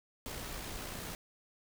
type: noise with amplitude modulation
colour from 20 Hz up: pink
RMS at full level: -41 dBFS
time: 0.26-1.15 s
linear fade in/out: 0 ms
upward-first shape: sine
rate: 60.8 Hz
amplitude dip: 30%
effects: none